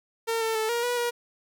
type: tone with pitch steps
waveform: sawtooth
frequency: 455.8 / 447.6 / 438.4 / 472.6 / 486.7 / 478.2 Hz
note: A#4 / A4 / A4 / A#4 / B4 / A#4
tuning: -39 / +30 / -6 / +24 / -25 / +44 cents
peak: -21 dBFS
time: 0.27-1.11 s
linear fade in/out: 20 ms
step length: 140 ms
effects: none